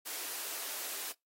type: high-pass noise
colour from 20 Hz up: white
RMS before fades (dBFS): -40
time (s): 0.05-1.13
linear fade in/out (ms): 20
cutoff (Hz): 310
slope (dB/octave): 24
effects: noise-tail reverb RT60 0.2 s tail -26 dB re dry + AAC 48 kbps